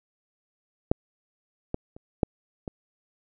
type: clicks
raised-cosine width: 2 ms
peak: -6 / -14 / -30 / -7 / -20 dBFS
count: 5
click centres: 0.915 / 1.744 / 1.965 / 2.232 / 2.678 s
effects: none